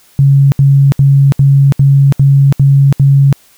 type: tone bursts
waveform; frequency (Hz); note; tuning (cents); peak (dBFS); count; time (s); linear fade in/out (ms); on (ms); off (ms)
sine; 138.59; C#3; 0; -3; 8; 0.19-3.327; 0; 330; 71
effects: white hiss -46 dBFS RMS until 3.57 s